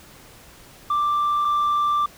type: tone pair in turn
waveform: sine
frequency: 1178 / 1178 Hz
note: D6 / D6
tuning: +5 / +5 cents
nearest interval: unison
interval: 0 cents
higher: neither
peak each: -16 / -15 dBFS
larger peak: second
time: 0.9-1.45 / 1.45-2.06 s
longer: second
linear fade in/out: 5 ms
effects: tanh soft clip ceiling -17 dBFS + pink hiss -47 dBFS RMS until 2.17 s